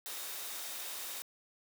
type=tone in noise; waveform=sine; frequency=3702 Hz; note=A#7; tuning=13 cents flat; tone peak=-53 dBFS; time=0.06-1.22 s; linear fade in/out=0 ms; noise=white; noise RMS=-42 dBFS; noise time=0.06-1.22 s; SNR=-14 dB; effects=high-pass 400 Hz 12 dB/octave